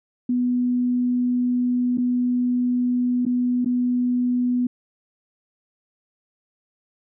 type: tone with dropouts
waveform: sine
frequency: 246.9 Hz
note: B3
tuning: in tune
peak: -18 dBFS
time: 0.29-4.67 s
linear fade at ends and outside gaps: 5 ms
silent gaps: 1.974-1.981 / 3.253-3.263 / 3.647-3.658 s
effects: none